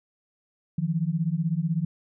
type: beating tone pair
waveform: sine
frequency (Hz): 156.3 / 172.3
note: D#3 / F3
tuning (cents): +8 / -23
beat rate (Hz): 16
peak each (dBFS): -26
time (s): 0.78-1.85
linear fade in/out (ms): 5
effects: none